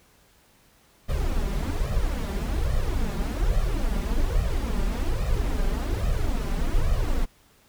brown noise with flanger, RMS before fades -24 dBFS, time 1.08-7.26 s, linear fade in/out 20 ms, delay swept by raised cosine 1.6 to 5.1 ms, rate 1.2 Hz, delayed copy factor +0.8, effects pink hiss -59 dBFS RMS until 7.68 s

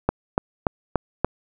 click train, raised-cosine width 1 ms, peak -4 dBFS, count 5, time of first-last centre 0.09-1.246 s, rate 3.46 Hz, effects none

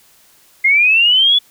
sine linear sweep, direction up, 2093 to 3448 Hz, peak -8 dBFS, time 0.64-1.39 s, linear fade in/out 10 ms, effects white hiss -50 dBFS RMS until 1.5 s

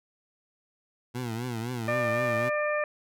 20% pulse tone with vibrato, 118.7 Hz, A#2, 32 cents sharp, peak -26 dBFS, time 1.14-2.5 s, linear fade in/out 20 ms, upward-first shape triangle, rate 3.9 Hz, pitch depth 140 cents each way
harmonic tone, 598 Hz, D5, 31 cents sharp, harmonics 1 / 2 / 3 / 4, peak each -27 / -33 / -32 / -36 dBFS, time 1.88-2.84 s, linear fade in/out 2 ms
effects none

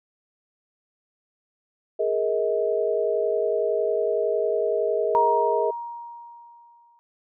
sine chord, Ab suspended second, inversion none, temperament equal with one note detuned, 415.3 / 466.2 / 636.8 Hz, Ab4 / Bb4 / Eb5, 0 / 0 / +40 cents, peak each -25 dBFS, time 1.99-5.71 s, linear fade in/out 10 ms
sine tone with exponential decay, 942 Hz, A#5, 18 cents sharp, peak -16 dBFS, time 5.15-6.99 s, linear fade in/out 0 ms, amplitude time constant 400 ms
effects none

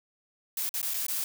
blue noise with dropouts, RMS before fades -31 dBFS, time 0.57-1.24 s, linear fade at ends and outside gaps 2 ms, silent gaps 0.692-0.74 / 0.816-0.828 / 0.937-0.941 / 1.066-1.083 s, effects none

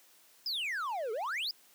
triangle exponential two-way sweep, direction down then up, 5220 to 415.3 to 5220 Hz, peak -31 dBFS, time 0.46-1.51 s, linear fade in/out 2 ms, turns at 1.12 s, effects white hiss -62 dBFS RMS until 1.74 s + high-pass 200 Hz 12 dB/octave

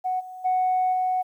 sine tone with level steps, 740 Hz, F#5, in tune, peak -22 / -36 / -18 / -20 dBFS, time 0.04-1.23 s, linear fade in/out 20 ms, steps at 0.19 / 0.44 / 0.92 s, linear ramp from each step 20 ms, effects tanh soft clip ceiling -16 dBFS + 10-bit

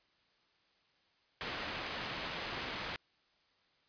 white low-pass noise, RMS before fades -41 dBFS, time 1.41-2.96 s, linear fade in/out 0 ms, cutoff 3100 Hz, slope 12 dB/octave, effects white hiss -72 dBFS RMS until 3.88 s + resampled to 11025 Hz

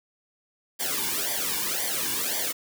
white noise with flanger, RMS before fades -28 dBFS, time 0.79-2.53 s, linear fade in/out 20 ms, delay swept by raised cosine 0.74 to 1.58 ms, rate 1.9 Hz, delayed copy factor -0.95, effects none

